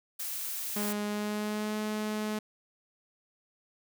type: noise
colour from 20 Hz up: blue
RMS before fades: -36 dBFS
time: 0.19-0.93 s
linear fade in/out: 10 ms
type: tone with pitch glide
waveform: sawtooth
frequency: 207.7 to 213.4 Hz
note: G#3 to G#3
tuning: 0 to +47 cents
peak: -27 dBFS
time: 0.76-2.39 s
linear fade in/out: 5 ms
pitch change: +47 cents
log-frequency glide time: 1.06-1.77 s
effects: none